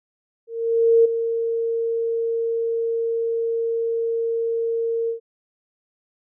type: tone with ADSR envelope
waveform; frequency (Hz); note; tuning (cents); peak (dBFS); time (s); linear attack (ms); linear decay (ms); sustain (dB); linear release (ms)
sine; 459.2; A#4; -26; -10; 0.47-5.2; 580; 9; -10; 110
effects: none